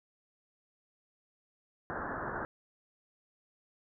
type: low-pass noise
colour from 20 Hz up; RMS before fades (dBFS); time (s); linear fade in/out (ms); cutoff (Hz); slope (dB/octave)
white; -38; 1.9-2.45; 0; 1700; 96
effects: none